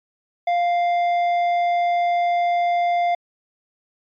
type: tone with tanh clipping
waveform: sine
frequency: 698.5 Hz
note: F5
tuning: in tune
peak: -18 dBFS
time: 0.47-3.15 s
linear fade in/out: 5 ms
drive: 8 dB
effects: MP3 96 kbps